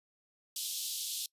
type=high-pass noise; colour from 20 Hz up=pink; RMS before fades=-37 dBFS; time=0.56-1.26 s; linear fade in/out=2 ms; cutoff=3200 Hz; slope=48 dB/octave; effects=noise-tail reverb RT60 0.1 s tail -24 dB re dry + resampled to 32000 Hz